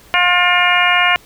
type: harmonic tone with a mistuned harmonic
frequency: 355.9 Hz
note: F4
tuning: 33 cents sharp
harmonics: 2 / 3 / 4 / 5 / 6 / 7 / 8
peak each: -18 / -18 / -18 / -18 / -18 / -18 / -18 dBFS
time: 0.14-1.16 s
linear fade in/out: 0 ms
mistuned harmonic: 7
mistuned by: -64 cents
effects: pink hiss -45 dBFS RMS until 1.25 s